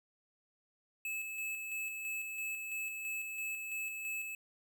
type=tone with tremolo; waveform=square; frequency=2602 Hz; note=E7; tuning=23 cents flat; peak=-37 dBFS; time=1.05-4.35 s; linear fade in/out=2 ms; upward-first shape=square; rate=3 Hz; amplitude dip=35%; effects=none